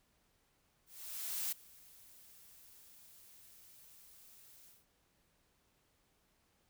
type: noise with ADSR envelope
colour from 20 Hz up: blue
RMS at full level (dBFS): -37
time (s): 0.86-4.86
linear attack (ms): 660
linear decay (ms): 10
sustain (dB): -23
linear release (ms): 190
effects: pink hiss -75 dBFS RMS until 6.69 s